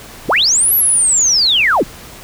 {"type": "linear two-way sweep", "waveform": "sine", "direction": "up then down", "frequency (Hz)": [30.08, 11950, 100.7], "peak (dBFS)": -9, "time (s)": [0.28, 1.84], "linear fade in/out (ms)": 20, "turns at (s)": 0.74, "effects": ["pink hiss -35 dBFS RMS until 2.23 s"]}